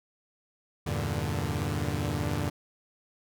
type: chord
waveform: sawtooth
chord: E half-diminished seventh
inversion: none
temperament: equal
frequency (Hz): 82.41 / 98 / 116.54 / 146.83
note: E2 / G2 / Bb2 / D3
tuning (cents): 0 / 0 / 0 / 0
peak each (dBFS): -30 / -30 / -31 / -29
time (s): 0.86-2.5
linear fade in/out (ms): 10
effects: none